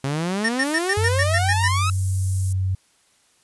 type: exponential sweep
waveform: sawtooth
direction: up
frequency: 132.8 to 1318.5 Hz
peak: -18 dBFS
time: 0.04-1.9 s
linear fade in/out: 2 ms
type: tone bursts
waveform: square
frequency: 1824 Hz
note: A#6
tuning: 38 cents flat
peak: -19 dBFS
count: 9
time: 0.44-1.684 s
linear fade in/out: 10 ms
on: 52 ms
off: 97 ms
type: high-pass noise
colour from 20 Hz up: pink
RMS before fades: -35 dBFS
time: 0.63-2.53 s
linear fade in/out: 5 ms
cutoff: 7500 Hz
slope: 24 dB/octave
type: tone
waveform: sine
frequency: 94.3 Hz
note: F#2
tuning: 33 cents sharp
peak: -19 dBFS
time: 0.97-2.75 s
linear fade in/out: 5 ms
effects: white hiss -60 dBFS RMS until 3.43 s + resampled to 24000 Hz

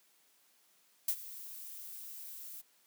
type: noise with ADSR envelope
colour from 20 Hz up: violet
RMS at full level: -30 dBFS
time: 1.08-2.62 s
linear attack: 4 ms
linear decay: 67 ms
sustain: -17 dB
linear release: 20 ms
effects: white hiss -69 dBFS RMS until 2.86 s + high-pass 200 Hz 12 dB/octave

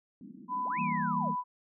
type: band-pass noise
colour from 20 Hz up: pink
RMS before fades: -49 dBFS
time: 0.21-0.99 s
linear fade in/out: 2 ms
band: 190 to 290 Hz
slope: 48 dB/octave
type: tone with pitch glide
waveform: sine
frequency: 1000 to 993.7 Hz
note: B5 to B5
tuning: +21 to +10 cents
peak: -30 dBFS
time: 0.48-1.44 s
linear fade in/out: 50 ms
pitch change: -11 cents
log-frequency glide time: 0.73-1.08 s
type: linear two-way sweep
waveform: sine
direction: up then down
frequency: 185 to 2630 to 374.1 Hz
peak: -37 dBFS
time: 0.64-1.32 s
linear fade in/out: 50 ms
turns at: 0.8 s
type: chord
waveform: sine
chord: E diminished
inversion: none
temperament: equal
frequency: 164.81 / 196 / 233.1 Hz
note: E3 / G3 / Bb3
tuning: 0 / 0 / 0 cents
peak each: -36 dBFS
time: 0.76-1.36 s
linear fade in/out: 50 ms
effects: none

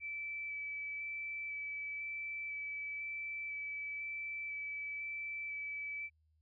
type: tone with vibrato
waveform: sine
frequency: 2311 Hz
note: D7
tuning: 28 cents flat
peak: -39 dBFS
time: 0-6.1 s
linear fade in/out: 50 ms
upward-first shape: square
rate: 1 Hz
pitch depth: 8 cents each way
effects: added 78 Hz sine -70 dBFS peak until 6.41 s

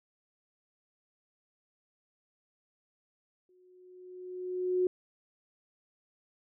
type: tone with exponential growth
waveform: sine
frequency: 365 Hz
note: F#4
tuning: 24 cents flat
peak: -23 dBFS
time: 3.49-4.87 s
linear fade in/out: 2 ms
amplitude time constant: 300 ms
effects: none

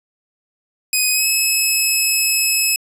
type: tone with pitch glide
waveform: 10% pulse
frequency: 2507 to 2582 Hz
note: D#7 to E7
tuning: +12 to -37 cents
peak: -6 dBFS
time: 0.93-2.76 s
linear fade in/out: 2 ms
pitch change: +51 cents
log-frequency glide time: 1.12-1.26 s
effects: resampled to 32000 Hz + 8-bit

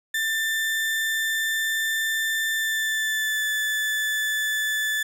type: tone with pitch glide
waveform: 35% pulse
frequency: 1781 to 1743.3 Hz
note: A6 to A6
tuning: +21 to -17 cents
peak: -21 dBFS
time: 0.14-5.03 s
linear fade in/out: 5 ms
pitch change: -38 cents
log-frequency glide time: 2.53-3.49 s
effects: none

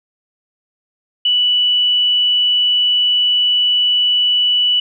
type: tone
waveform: sine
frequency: 2960 Hz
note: F#7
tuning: in tune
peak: -11 dBFS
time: 1.25-4.8 s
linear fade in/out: 5 ms
effects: none

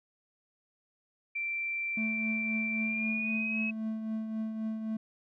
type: tone with pitch glide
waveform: sine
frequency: 2349 to 2562 Hz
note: D7 to E7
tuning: 0 to -50 cents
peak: -31 dBFS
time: 1.35-3.71 s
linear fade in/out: 10 ms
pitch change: +150 cents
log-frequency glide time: 2.79-3.6 s
type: tone with tremolo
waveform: triangle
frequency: 220 Hz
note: A3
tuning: in tune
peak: -28 dBFS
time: 1.97-4.97 s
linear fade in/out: 5 ms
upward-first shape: triangle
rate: 3.8 Hz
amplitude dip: 50%
effects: none

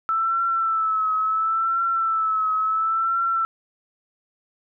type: tone with vibrato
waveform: sine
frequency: 1318.5 Hz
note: E6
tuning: in tune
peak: -19 dBFS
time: 0.09-3.45 s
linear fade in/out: 0 ms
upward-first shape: triangle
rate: 0.72 Hz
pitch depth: 56 cents each way
effects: none

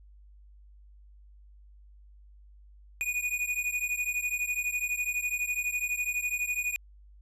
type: beating tone pair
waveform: square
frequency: 2459 / 2471 Hz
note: D#7 / D#7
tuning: -21 / -13 cents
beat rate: 12 Hz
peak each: -32 / -33 dBFS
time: 3.01-6.76 s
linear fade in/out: 0 ms
effects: added 50 Hz sine -51 dBFS peak until 7.21 s + resampled to 32000 Hz

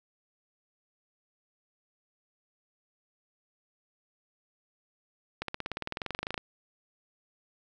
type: accelerating click train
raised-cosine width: 0.3 ms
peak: -17 dBFS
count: 21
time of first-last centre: 5.42-6.378 s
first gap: 63 ms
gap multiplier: 0.97
effects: none

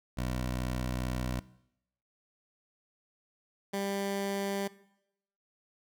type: tone pair in turn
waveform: 15% pulse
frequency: 62.4 / 198.11 Hz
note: B1 / G3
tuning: +19 / +19 cents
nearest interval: octave + minor sixth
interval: 2000 cents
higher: second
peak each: -25 dBFS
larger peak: neither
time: 0.17-1.4 / 3.73-4.68 s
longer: first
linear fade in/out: 10 ms
effects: noise-tail reverb RT60 0.8 s tail -20 dB re dry

